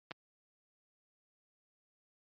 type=clicks; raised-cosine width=0.3 ms; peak=-26 dBFS; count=2; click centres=0.11 / 0.116 s; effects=high-pass 100 Hz 12 dB/octave + MP3 48 kbps